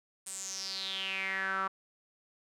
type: tone with band-pass filter sweep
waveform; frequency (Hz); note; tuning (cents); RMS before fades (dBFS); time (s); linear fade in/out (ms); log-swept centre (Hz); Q
sawtooth; 191.8; G3; -37; -36; 0.26-1.68; 10; 8800 to 1200; 6.6
effects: none